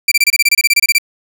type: tone bursts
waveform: sawtooth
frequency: 2347 Hz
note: D7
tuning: 2 cents flat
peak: -4 dBFS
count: 15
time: 0.08-0.984 s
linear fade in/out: 5 ms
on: 36 ms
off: 26 ms
effects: none